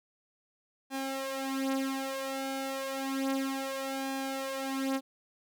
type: tone with flanger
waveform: sawtooth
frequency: 269 Hz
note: C4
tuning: 48 cents sharp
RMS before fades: -34 dBFS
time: 0.9-5.01 s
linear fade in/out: 50 ms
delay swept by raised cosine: 1.2 to 6.1 ms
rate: 0.31 Hz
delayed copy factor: +0.8
effects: none